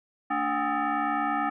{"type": "tone with frequency modulation", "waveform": "sine", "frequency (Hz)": 222.3, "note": "A3", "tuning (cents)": 18, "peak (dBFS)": -24, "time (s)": [0.3, 1.5], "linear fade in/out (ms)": 10, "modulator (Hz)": 514, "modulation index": 2.8, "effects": []}